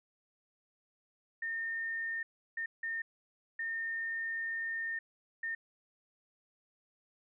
sine tone bursts at uneven times, 1822 Hz, A#6, 40 cents flat, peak -34 dBFS, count 5, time 1.42-2.23 / 2.57-2.66 / 2.83-3.02 / 3.59-4.99 / 5.43-5.55 s, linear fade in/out 5 ms, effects none

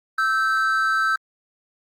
triangle tone pair together, 1312.7 / 1553 Hz, E6 / G6, -8 / -17 cents, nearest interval minor third, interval 291 cents, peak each -19 dBFS, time 0.18-1.16 s, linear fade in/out 5 ms, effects Opus 32 kbps

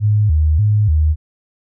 sine tone with vibrato, 90.2 Hz, F#2, 44 cents flat, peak -10 dBFS, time 0-1.16 s, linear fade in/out 50 ms, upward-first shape square, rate 1.7 Hz, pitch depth 270 cents each way, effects none

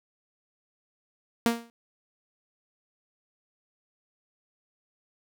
sawtooth tone with exponential decay, 233.1 Hz, A#3, in tune, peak -14 dBFS, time 1.46-1.7 s, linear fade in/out 0 ms, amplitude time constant 51 ms, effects none

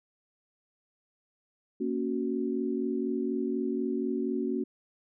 sine chord, F# major, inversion first, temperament equal, 233.1 / 277.2 / 370 Hz, A#3 / C#4 / F#4, 0 / 0 / 0 cents, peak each -32 dBFS, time 1.8-4.64 s, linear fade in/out 10 ms, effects none

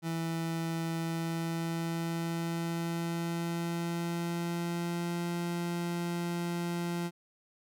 30% pulse tone with pitch glide, 164.81 to 172.41 Hz, E3 to F3, 0 to -22 cents, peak -29 dBFS, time 0.02-7.11 s, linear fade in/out 50 ms, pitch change +78 cents, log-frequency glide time 0.96-5.28 s, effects none

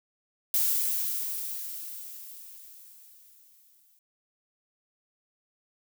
violet noise with exponential decay, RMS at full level -24 dBFS, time 0.54-3.99 s, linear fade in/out 1 ms, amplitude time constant 750 ms, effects none

